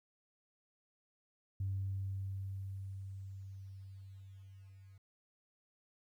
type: tone with level ramp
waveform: sine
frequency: 96.9 Hz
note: G2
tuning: 20 cents flat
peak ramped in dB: -33 to -55 dBFS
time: 1.6-4.98 s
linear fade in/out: 5 ms
effects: tanh soft clip ceiling -29 dBFS + 12-bit